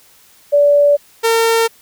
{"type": "tone pair in turn", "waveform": ["sine", "sawtooth"], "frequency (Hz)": [578, 455.6], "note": ["D5", "A#4"], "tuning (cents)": [-28, -40], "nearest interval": "major third", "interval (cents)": 412, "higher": "first", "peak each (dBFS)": [-7, -7], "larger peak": "neither", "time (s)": [[0.52, 0.97], [1.23, 1.68]], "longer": "neither", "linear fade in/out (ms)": 20, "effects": ["white hiss -48 dBFS RMS until 1.81 s"]}